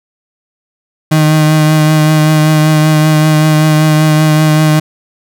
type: tone with vibrato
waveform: 35% pulse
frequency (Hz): 154.7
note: D#3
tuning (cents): -10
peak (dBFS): -4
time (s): 1.11-4.8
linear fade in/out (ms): 10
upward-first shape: triangle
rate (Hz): 5.2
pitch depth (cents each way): 24
effects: none